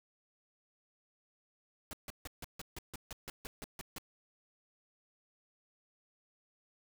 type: noise bursts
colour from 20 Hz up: pink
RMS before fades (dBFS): -44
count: 13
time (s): 1.91-3.983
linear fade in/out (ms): 0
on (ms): 21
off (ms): 150
effects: none